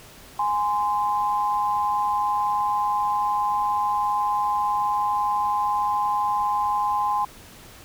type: tone pair together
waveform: sine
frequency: 829.7 / 1036 Hz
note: G#5 / C6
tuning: -2 / -17 cents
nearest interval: major third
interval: 385 cents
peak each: -23 dBFS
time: 0.39-7.25 s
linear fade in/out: 5 ms
effects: pink hiss -46 dBFS RMS until 7.84 s